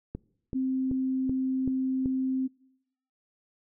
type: click train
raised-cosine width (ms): 3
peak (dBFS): -21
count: 6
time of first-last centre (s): 0.15-2.058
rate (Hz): 2.62
type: tone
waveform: sine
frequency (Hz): 261.6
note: C4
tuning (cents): 0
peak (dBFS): -25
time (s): 0.54-2.48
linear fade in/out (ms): 20
effects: noise-tail reverb RT60 0.8 s tail -24 dB re dry